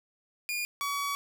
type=tone pair in turn; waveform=sawtooth; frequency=2426 / 1133.4 Hz; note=D#7 / C#6; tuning=-44 / +38 cents; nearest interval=octave + minor second; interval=1318 cents; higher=first; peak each=-27 / -26 dBFS; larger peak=second; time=0.49-0.65 / 0.81-1.15 s; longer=second; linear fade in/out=0 ms; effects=none